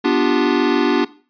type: chord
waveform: square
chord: G dominant seventh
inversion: first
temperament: equal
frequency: 246.9 / 293.7 / 349.2 / 392 Hz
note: B3 / D4 / F4 / G4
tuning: 0 / 0 / 0 / 0 cents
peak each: -21 / -18 / -20 / -22 dBFS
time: 0.04-1.05 s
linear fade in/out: 10 ms
effects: noise-tail reverb RT60 0.4 s tail -18 dB re dry + resampled to 11025 Hz